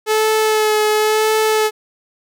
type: tone with vibrato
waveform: sawtooth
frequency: 431.2 Hz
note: A4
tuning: 35 cents flat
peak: -9 dBFS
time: 0.06-1.71 s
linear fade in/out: 50 ms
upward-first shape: sine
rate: 0.95 Hz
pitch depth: 20 cents each way
effects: none